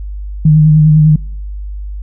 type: tone with vibrato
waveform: sine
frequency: 154.2 Hz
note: D#3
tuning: 15 cents flat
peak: -3 dBFS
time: 0.45-1.16 s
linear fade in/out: 5 ms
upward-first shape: triangle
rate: 10 Hz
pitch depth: 36 cents each way
effects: noise-tail reverb RT60 0.6 s tail -26 dB re dry + added 50 Hz sine -20 dBFS peak until 2.02 s